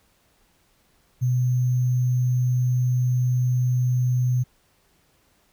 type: tone with sample-and-hold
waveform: sine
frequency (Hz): 124.7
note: B2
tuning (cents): +17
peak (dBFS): -18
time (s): 1.21-4.44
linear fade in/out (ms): 20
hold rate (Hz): 6300
effects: pink hiss -63 dBFS RMS until 5.52 s